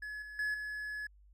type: tone with level steps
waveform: triangle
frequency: 1700 Hz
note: G#6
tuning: 40 cents sharp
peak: -38 / -43 / -30 / -36 dBFS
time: 0.02-1.07 s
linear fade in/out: 5 ms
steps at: 0.22 / 0.39 / 0.54 s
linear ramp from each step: 2 ms
effects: added 50 Hz sine -58 dBFS peak until 1.33 s